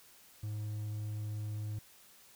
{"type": "tone", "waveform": "triangle", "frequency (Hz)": 106.1, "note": "G#2", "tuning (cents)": 38, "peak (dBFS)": -34, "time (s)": [0.43, 1.79], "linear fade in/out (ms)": 5, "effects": ["white hiss -60 dBFS RMS until 2.35 s"]}